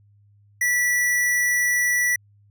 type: tone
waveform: square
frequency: 1956 Hz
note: B6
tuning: 17 cents flat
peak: -19 dBFS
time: 0.61-2.16 s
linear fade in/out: 5 ms
effects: added 102 Hz sine -53 dBFS peak until 2.5 s